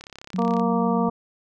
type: click train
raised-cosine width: 0.2 ms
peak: -22 dBFS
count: 21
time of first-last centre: 0.01-0.597 s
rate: 34.1 Hz
type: tone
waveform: sine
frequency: 185 Hz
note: F#3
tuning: in tune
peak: -24 dBFS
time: 0.34-1.09 s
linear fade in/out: 2 ms
type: harmonic tone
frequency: 233.1 Hz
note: A#3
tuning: in tune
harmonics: 1 / 2 / 3 / 4 / 5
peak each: -23 / -26 / -28 / -29 / -30 dBFS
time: 0.38-1.1 s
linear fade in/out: 10 ms
effects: none